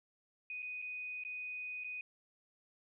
sine tone with dropouts, 2490 Hz, D#7, 1 cent sharp, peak -40 dBFS, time 0.5-2.01 s, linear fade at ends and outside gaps 2 ms, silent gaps 0.622-0.627 / 0.818-0.823 / 1.237-1.249 / 1.838-1.844 s, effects none

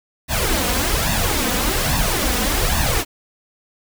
pink noise with flanger, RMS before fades -19 dBFS, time 0.28-3.05 s, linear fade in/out 50 ms, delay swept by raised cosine 1.1 to 4.1 ms, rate 1.2 Hz, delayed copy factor +0.7, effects none

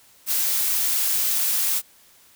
blue noise, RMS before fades -22 dBFS, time 0.26-1.82 s, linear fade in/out 50 ms, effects white hiss -54 dBFS RMS until 2.35 s

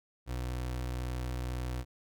30% pulse tone, 62 Hz, B1, 7 cents sharp, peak -31 dBFS, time 0.26-1.85 s, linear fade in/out 50 ms, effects none

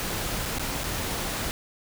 pink noise with dropouts, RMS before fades -30 dBFS, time 0-1.51 s, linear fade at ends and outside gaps 0 ms, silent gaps 0.454-0.458 / 0.585-0.595 / 0.835-0.841 s, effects none

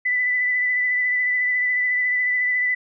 sine tone with vibrato, 1991 Hz, B6, 14 cents sharp, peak -18 dBFS, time 0.05-2.75 s, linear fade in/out 10 ms, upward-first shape sine, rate 14 Hz, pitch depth 18 cents each way, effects none

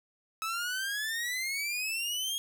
sawtooth exponential sweep, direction up, 1290 to 3287 Hz, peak -28 dBFS, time 0.42-2.38 s, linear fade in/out 0 ms, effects none

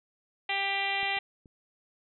harmonic tone, 394.9 Hz, G4, 13 cents sharp, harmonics 1 / 2 / 3 / 4 / 5 / 6 / 7 / 8 / 9 / 10, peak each -44 / -33 / -45 / -45 / -33 / -34 / -36 / -37 / -42 / -43 dBFS, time 0.49-1.19 s, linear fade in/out 5 ms
clicks, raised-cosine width 3 ms, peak -37 / -41 / -42 dBFS, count 3, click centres 1.03 / 1.17 / 1.458 s
effects none

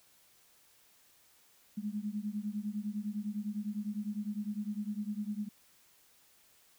sine beating tone pair, 204.6 / 214.5 Hz, G#3 / A3, -26 / -44 cents, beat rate 9.9 Hz, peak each -37 / -38 dBFS, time 1.77-5.49 s, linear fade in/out 10 ms, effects white hiss -65 dBFS RMS until 6.78 s

